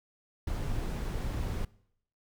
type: noise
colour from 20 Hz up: brown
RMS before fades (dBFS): -33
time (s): 0.47-1.65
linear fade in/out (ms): 5
effects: noise-tail reverb RT60 0.7 s tail -22 dB re dry